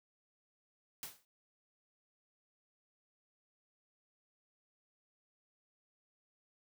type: noise with exponential decay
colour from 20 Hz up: white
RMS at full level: -41 dBFS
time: 1.03-1.25 s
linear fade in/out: 1 ms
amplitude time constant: 47 ms
effects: none